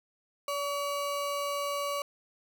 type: ring-modulated tone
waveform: square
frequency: 854 Hz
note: G#5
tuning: 48 cents sharp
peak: -28 dBFS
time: 0.48-2.02 s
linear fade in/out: 2 ms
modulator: 282 Hz
effects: none